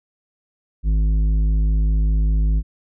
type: tone with tanh clipping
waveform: sine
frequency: 52.5 Hz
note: G#1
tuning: 19 cents sharp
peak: -16 dBFS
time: 0.83-2.63 s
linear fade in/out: 50 ms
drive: 9 dB
effects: none